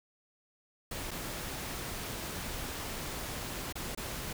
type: noise with dropouts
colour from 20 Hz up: pink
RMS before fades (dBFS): -39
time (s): 0.91-4.33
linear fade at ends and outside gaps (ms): 5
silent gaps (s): 1.109-1.113 / 3.726-3.754 / 3.95-3.974
effects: none